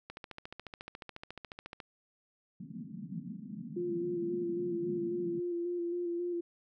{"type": "click train", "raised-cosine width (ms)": 0.3, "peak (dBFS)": -27, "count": 25, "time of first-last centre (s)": [0.1, 1.802], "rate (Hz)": 14.1}
{"type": "band-pass noise", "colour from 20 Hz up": "pink", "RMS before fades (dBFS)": -43, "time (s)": [2.6, 5.4], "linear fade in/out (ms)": 5, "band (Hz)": [160, 240], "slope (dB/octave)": 48}
{"type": "tone with vibrato", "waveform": "sine", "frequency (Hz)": 347.5, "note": "F4", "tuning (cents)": -9, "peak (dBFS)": -32, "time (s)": [3.76, 6.41], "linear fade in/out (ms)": 10, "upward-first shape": "square", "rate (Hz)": 3.7, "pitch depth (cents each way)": 21}
{"effects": []}